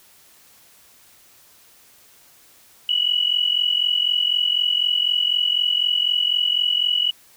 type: tone pair together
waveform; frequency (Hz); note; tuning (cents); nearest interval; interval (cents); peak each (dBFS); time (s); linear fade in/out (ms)
sine; 2916 / 2960; F#7 / F#7; -26 / 0; unison; 26; -20; 2.89-7.11; 2
effects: white hiss -52 dBFS RMS until 7.36 s